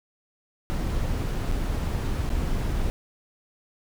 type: noise with dropouts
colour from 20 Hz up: brown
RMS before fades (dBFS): -26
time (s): 0.7-2.9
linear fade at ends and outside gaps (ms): 0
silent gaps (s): 1.514-1.522 / 2.293-2.301
effects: none